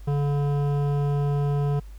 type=tone with hard clipping; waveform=triangle; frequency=143.4 Hz; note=D3; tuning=41 cents flat; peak=-23 dBFS; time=0.07-1.8 s; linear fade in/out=10 ms; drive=17 dB; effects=added 50 Hz sine -38 dBFS peak until 1.98 s + pink hiss -58 dBFS RMS until 1.98 s